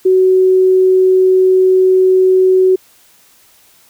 sine tone, 373.7 Hz, F#4, 17 cents sharp, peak -6 dBFS, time 0.05-2.76 s, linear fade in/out 10 ms, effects white hiss -48 dBFS RMS until 3.89 s

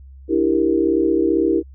sine chord, E half-diminished seventh, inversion third, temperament equal, 293.7 / 329.6 / 392 / 466.2 Hz, D4 / E4 / G4 / Bb4, 0 / 0 / 0 / 0 cents, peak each -23 / -17 / -20 / -22 dBFS, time 0.28-1.63 s, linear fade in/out 50 ms, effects added 67 Hz sine -38 dBFS peak until 1.74 s

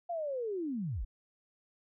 sine linear sweep, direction down, 708 to 30.65 Hz, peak -33 dBFS, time 0.09-1.05 s, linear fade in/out 10 ms, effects none

